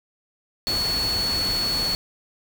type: tone in noise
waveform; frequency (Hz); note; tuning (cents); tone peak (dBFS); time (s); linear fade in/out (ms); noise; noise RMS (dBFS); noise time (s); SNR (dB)
sine; 4400; C#8; -14; -22; 0.67-1.95; 0; pink; -30; 0.67-1.95; +5
effects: none